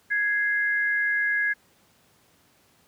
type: tone pair together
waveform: sine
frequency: 1661.2 / 2091 Hz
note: G#6 / C7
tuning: 0 / -2 cents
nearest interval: major third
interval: 398 cents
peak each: -22 / -29 dBFS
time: 0.1-1.54 s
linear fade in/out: 20 ms
effects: pink hiss -61 dBFS RMS until 2.87 s + high-pass 100 Hz 12 dB/octave